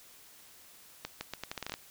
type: accelerating click train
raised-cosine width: 0.2 ms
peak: -19 dBFS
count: 11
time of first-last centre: 1.05-1.74 s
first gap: 160 ms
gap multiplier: 0.79
effects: white hiss -56 dBFS RMS until 1.9 s